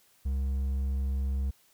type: tone with hard clipping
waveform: triangle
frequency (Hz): 67.4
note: C#2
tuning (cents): -48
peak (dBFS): -28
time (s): 0.25-1.51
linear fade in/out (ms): 10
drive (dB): 7
effects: white hiss -64 dBFS RMS until 1.73 s